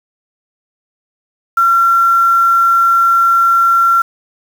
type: tone with quantisation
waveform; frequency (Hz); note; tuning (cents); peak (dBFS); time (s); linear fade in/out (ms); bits
sine; 1365; F6; -40; -7; 1.57-4.02; 5; 5
effects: none